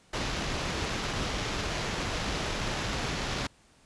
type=noise with sample-and-hold; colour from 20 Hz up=pink; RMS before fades=-32 dBFS; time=0.13-3.47 s; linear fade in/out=5 ms; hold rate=8820 Hz; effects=pink hiss -61 dBFS RMS until 3.85 s + resampled to 22050 Hz